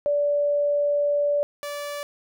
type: tone pair in turn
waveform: sine / sawtooth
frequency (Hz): 580 / 580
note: D5 / D5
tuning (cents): -22 / -22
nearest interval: unison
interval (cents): 0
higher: neither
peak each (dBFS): -19 / -26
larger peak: first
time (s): 0.06-1.43 / 1.63-2.03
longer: first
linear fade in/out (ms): 0
effects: none